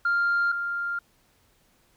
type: tone pair in turn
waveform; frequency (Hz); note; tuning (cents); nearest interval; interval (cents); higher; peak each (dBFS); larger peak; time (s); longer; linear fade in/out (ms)
sine; 1396.9 / 1396.9; F6 / F6; 0 / 0; unison; 0; neither; -19 / -26; first; 0.05-0.52 / 0.52-0.99; neither; 5
effects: tanh soft clip ceiling -18 dBFS + pink hiss -64 dBFS RMS until 1.96 s